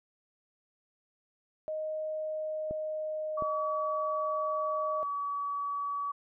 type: tone with pitch glide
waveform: sine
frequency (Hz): 622.3 to 618.7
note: D#5 to D#5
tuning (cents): 0 to -10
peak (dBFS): -32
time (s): 1.68-5.03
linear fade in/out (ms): 0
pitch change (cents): -10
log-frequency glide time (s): 2.01-3.48
type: clicks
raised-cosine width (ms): 2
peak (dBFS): -26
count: 2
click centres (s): 2.71 / 3.423
type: tone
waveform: sine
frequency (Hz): 1139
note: C#6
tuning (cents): +47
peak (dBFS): -31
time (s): 3.37-6.12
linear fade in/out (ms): 10
effects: none